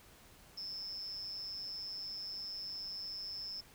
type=tone with amplitude modulation; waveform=triangle; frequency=5250 Hz; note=E8; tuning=8 cents flat; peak=-35 dBFS; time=0.57-3.61 s; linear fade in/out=10 ms; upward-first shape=sine; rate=197 Hz; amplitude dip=80%; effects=tanh soft clip ceiling -34 dBFS + pink hiss -60 dBFS RMS until 3.74 s